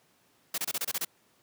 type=noise bursts; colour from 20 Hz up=white; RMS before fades=-31 dBFS; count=8; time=0.54-1.049 s; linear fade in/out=5 ms; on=40 ms; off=27 ms; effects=pink hiss -66 dBFS RMS until 1.42 s + high-pass 150 Hz 12 dB/octave